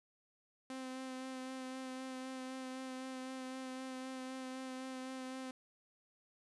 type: tone with vibrato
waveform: sawtooth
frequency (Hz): 260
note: C4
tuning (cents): -11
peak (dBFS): -39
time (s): 0.7-5.51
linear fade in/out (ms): 2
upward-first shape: sine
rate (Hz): 3.9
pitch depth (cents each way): 16
effects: resampled to 24000 Hz